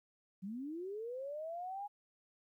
sine linear sweep, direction up, 180 to 830.6 Hz, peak -40 dBFS, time 0.42-1.88 s, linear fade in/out 20 ms, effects 13-bit

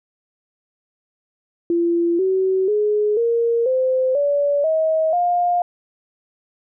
sine tone with pitch steps, 341.1 / 378.5 / 419.9 / 466 / 517 / 573.7 / 636.5 / 706.3 Hz, F4 / F#4 / G#4 / A#4 / C5 / D5 / D#5 / F5, -41 / +39 / +19 / -1 / -21 / -41 / +39 / +19 cents, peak -15 dBFS, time 1.7-5.62 s, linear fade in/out 2 ms, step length 490 ms, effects none

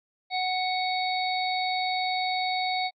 harmonic tone with a mistuned harmonic, 740 Hz, F#5, in tune, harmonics 1 / 3 / 5 / 6, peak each -27 / -32 / -34 / -35 dBFS, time 0.3-2.91 s, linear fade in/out 50 ms, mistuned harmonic 5, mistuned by +41 cents, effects AAC 64 kbps

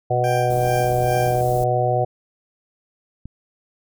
harmonic tone, 123.47 Hz, B2, in tune, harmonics 1 / 3 / 4 / 5 / 6, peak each -22 / -27 / -24 / -23 / -21 dBFS, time 0.1-2.05 s, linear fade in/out 10 ms
20% pulse tone with tremolo, 790 Hz, G5, 13 cents sharp, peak -21 dBFS, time 0.24-1.41 s, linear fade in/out 0 ms, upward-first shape sine, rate 2.4 Hz, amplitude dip 80%
pink band-stop noise, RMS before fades -33 dBFS, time 0.5-1.64 s, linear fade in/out 2 ms, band 540 to 8600 Hz, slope 12 dB/octave
click, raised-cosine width 5 ms, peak -22 dBFS, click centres 3.256 s
effects none

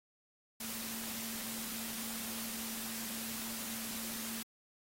sine tone in noise, 225.2 Hz, A3, 40 cents sharp, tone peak -47 dBFS, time 0.6-4.43 s, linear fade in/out 5 ms, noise white, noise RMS -42 dBFS, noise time 0.6-4.43 s, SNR -8 dB, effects AAC 48 kbps

